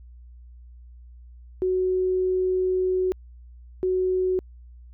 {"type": "tone pair in turn", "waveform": "sine", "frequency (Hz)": [370.5, 370.5], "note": ["F#4", "F#4"], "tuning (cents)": [2, 2], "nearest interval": "unison", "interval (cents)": 0, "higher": "neither", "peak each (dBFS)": -20, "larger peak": "neither", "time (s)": [[1.62, 3.12], [3.83, 4.39]], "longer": "first", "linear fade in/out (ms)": 0, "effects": ["added 60 Hz sine -43 dBFS peak until 4.93 s"]}